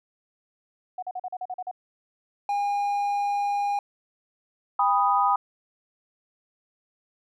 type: tone bursts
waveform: sine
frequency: 735 Hz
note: F#5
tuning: 12 cents flat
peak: -29 dBFS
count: 9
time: 0.98-1.713 s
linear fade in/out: 5 ms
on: 45 ms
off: 41 ms
type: tone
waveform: triangle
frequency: 812 Hz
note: G#5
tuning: 39 cents flat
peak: -21 dBFS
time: 2.49-3.79 s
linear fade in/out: 2 ms
type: chord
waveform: sine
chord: G augmented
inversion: none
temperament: equal with one note detuned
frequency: 801.9 / 987.8 / 1244.5 Hz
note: G5 / B5 / D#6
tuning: +39 / 0 / 0 cents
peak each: -23 dBFS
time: 4.79-5.36 s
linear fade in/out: 5 ms
effects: none